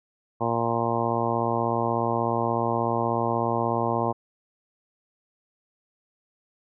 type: harmonic tone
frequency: 116.54 Hz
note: A#2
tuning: in tune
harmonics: 1 / 2 / 3 / 4 / 5 / 6 / 7 / 8 / 9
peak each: -31 / -31 / -31 / -31 / -31 / -31 / -31 / -31 / -31 dBFS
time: 0.4-4.13 s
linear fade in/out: 20 ms
effects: none